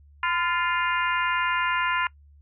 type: harmonic tone with a mistuned harmonic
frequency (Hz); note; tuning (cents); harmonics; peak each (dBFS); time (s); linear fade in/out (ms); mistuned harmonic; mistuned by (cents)
350; F4; +4; 3 / 4 / 5 / 6 / 7 / 8; -26 / -28 / -30 / -32 / -33 / -34; 0.23-2.07; 2; 3; -52
effects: noise-tail reverb RT60 0.1 s tail -22 dB re dry + added 72 Hz sine -50 dBFS peak until 2.41 s